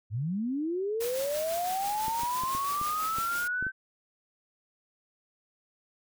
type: linear sweep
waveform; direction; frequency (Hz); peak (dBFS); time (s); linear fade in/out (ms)
sine; up; 94.7 to 1549; -28; 0.1-3.72; 50
type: noise with tremolo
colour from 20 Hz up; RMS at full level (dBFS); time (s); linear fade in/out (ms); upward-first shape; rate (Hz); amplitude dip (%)
white; -37; 1-3.48; 10; triangle; 6; 45
type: clicks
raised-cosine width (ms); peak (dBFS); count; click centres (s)
3; -28; 8; 2.082 / 2.234 / 2.436 / 2.55 / 2.814 / 3.185 / 3.626 / 3.667
effects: none